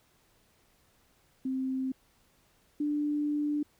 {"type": "tone pair in turn", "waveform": "sine", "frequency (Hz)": [262.2, 295.2], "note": ["C4", "D4"], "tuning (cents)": [4, 9], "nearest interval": "major second", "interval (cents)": 205, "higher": "second", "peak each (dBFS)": [-29, -27], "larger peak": "second", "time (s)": [[1.45, 1.92], [2.8, 3.63]], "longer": "second", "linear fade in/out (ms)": 5, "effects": ["pink hiss -67 dBFS RMS until 3.79 s"]}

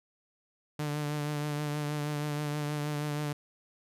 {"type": "tone with vibrato", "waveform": "sawtooth", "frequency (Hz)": 148.3, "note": "D3", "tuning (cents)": 17, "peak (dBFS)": -27, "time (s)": [0.79, 3.33], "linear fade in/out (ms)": 5, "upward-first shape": "triangle", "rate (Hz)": 6.3, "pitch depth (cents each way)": 32, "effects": ["resampled to 32000 Hz"]}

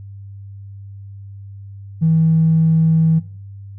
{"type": "tone with tanh clipping", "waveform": "triangle", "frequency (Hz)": 161.3, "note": "E3", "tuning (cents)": -37, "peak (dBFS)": -11, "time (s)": [2.01, 3.2], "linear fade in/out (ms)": 20, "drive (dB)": 4, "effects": ["noise-tail reverb RT60 0.5 s tail -17 dB re dry", "added 99 Hz sine -32 dBFS peak until 3.78 s"]}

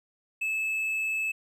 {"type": "tone", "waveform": "triangle", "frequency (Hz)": 2608, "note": "E7", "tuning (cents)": -19, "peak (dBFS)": -25, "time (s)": [0.41, 1.32], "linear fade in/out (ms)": 10, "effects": []}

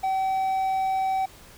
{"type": "tone with hard clipping", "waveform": "triangle", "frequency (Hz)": 765, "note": "G5", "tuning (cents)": -42, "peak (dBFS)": -23, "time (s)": [0.03, 1.26], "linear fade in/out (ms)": 10, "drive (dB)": 6, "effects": ["pink hiss -49 dBFS RMS until 1.57 s"]}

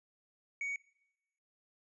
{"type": "tone", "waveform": "triangle", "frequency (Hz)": 2240, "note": "C#7", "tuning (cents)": 18, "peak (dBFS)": -33, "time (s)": [0.61, 0.76], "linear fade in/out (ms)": 2, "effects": ["noise-tail reverb RT60 0.8 s tail -21 dB re dry", "resampled to 22050 Hz"]}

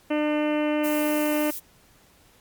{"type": "harmonic tone", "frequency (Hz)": 300.5, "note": "D4", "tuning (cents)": 40, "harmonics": [1, 2, 3, 4, 5, 6, 7, 8, 9, 10], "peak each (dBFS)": [-23, -26, -35, -38, -40, -40, -39, -41, -39, -42], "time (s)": [0.1, 1.51], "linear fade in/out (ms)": 10}
{"type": "noise", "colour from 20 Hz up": "violet", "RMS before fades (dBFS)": -33, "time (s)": [0.83, 1.6], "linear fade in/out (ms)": 20}
{"effects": ["pink hiss -57 dBFS RMS until 2.4 s", "MP3 96 kbps"]}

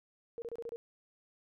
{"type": "tone bursts", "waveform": "sine", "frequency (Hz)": 466.2, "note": "A#4", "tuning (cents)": 0, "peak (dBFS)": -38, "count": 6, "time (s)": [0.38, 0.76], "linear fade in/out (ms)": 0, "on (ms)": 40, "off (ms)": 28, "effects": []}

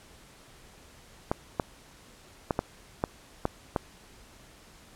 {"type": "clicks", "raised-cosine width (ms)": 1, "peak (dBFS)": -11, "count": 7, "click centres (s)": [1.315, 1.598, 2.508, 2.591, 3.039, 3.454, 3.762], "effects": ["pink hiss -54 dBFS RMS until 4.95 s", "low-pass 11000 Hz 12 dB/octave"]}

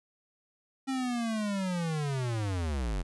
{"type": "linear sweep", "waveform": "square", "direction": "down", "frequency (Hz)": [270, 41.2], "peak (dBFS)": -30, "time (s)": [0.87, 3.03], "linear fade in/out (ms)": 20, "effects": ["resampled to 24000 Hz"]}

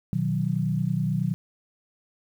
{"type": "chord", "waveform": "sine", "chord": "B major", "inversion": "none", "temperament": "equal", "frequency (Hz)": [123.47, 155.56, 185], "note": ["B2", "D#3", "F#3"], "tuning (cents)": [0, 0, 0], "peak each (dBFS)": [-28, -26, -27], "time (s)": [0.13, 1.34], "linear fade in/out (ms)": 0, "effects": ["9-bit"]}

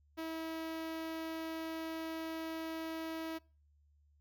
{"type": "tone with notch filter", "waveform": "sawtooth", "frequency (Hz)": 323.2, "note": "E4", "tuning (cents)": -34, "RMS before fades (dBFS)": -41, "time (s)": [0.17, 3.39], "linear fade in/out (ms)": 20, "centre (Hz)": 8000, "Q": 1, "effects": ["noise-tail reverb RT60 0.4 s tail -26 dB re dry", "added 73 Hz sine -66 dBFS peak until 4.2 s"]}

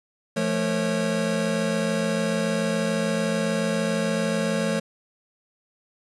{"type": "tone cluster", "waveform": "square", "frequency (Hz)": [171.3, 218.2, 456.9, 548], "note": ["F3", "A3", "A#4", "C#5"], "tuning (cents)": [-33, -14, -35, -20], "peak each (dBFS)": [-29, -27, -32, -28], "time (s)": [0.36, 4.8], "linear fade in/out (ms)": 10, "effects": ["resampled to 24000 Hz", "8-bit"]}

